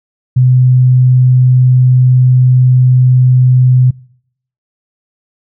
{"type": "tone", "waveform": "sine", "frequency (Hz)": 127, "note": "B2", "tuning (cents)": 49, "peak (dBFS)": -4, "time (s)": [0.36, 3.91], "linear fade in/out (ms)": 10, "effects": ["noise-tail reverb RT60 0.7 s tail -25 dB re dry"]}